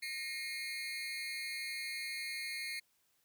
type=tone with amplitude modulation; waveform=30% pulse; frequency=2147 Hz; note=C7; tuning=44 cents sharp; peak=-32 dBFS; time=0.02-2.8 s; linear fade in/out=10 ms; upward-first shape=sine; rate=288 Hz; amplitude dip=90%; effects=white hiss -75 dBFS RMS until 3.24 s